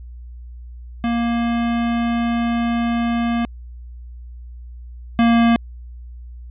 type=tone pair in turn; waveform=square; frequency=234.5 / 232.9 Hz; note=A#3 / A#3; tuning=+11 / -1 cents; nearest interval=unison; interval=12 cents; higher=first; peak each=-18 / -12 dBFS; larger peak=second; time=1.04-3.45 / 5.19-5.56 s; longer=first; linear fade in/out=0 ms; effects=added 60 Hz sine -33 dBFS peak until 6.5 s + resampled to 8000 Hz